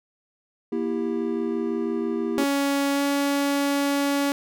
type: chord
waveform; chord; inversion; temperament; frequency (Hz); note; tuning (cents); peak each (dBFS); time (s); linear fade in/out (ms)
triangle; E diminished; second; just; 237.3 / 329.6 / 395.6; Bb3 / E4 / G4; +31 / 0 / +16; -26; 0.72-2.44; 5
type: tone with pitch glide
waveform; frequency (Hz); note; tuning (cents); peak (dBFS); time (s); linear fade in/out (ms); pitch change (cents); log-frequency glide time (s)
sawtooth; 280 to 282.1; C#4 to C#4; +18 to +30; -17; 2.38-4.32; 0; +12; 2.93-3.01
effects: none